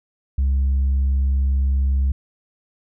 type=tone with tanh clipping; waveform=sine; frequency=67.5 Hz; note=C#2; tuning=45 cents flat; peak=-16 dBFS; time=0.38-2.12 s; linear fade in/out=5 ms; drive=1 dB; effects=none